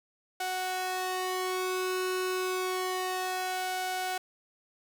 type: tone with flanger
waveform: sawtooth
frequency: 370 Hz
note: F#4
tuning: in tune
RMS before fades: -32 dBFS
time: 0.4-4.18 s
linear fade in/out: 5 ms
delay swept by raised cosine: 1.4 to 1.96 ms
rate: 0.29 Hz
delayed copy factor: +0.75
effects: 10-bit